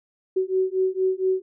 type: beating tone pair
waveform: sine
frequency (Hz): 373.9 / 378.2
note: F#4 / F#4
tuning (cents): +18 / +38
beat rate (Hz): 4.3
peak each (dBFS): -23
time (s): 0.36-1.42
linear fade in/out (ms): 10
effects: none